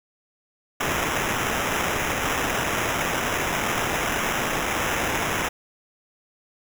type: noise with sample-and-hold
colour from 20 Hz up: white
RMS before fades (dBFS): -25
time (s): 0.8-5.49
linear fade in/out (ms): 10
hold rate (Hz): 4410
effects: none